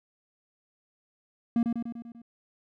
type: tone with echo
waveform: triangle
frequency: 233.9 Hz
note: A#3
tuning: 6 cents sharp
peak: -19 dBFS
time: 1.56-1.63 s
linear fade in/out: 2 ms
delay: 98 ms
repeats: 6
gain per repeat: -4 dB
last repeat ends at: 2.218 s
effects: none